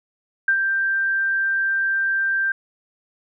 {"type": "tone with ADSR envelope", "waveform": "sine", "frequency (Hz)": 1576, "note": "G6", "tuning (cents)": 9, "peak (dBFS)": -13, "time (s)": [0.48, 2.52], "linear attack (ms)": 4, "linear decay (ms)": 77, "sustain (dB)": -5, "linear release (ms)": 3, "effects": []}